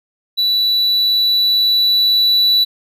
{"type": "tone with level ramp", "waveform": "triangle", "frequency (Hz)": 3951, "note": "B7", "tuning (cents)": 0, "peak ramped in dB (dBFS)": [-11, -8], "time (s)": [0.37, 2.65], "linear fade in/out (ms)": 20, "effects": []}